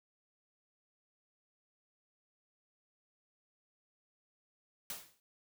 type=noise with exponential decay; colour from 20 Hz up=white; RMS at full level=-39 dBFS; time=4.9-5.2 s; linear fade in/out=1 ms; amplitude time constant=64 ms; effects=none

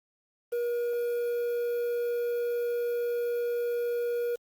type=tone with quantisation; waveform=triangle; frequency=477.7 Hz; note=A#4; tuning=42 cents sharp; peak=-25 dBFS; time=0.52-4.36 s; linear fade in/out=10 ms; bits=8; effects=Opus 24 kbps

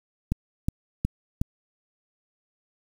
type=click train; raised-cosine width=5 ms; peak=-11 dBFS; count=4; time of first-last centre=0.32-1.415 s; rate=2.74 Hz; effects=7-bit

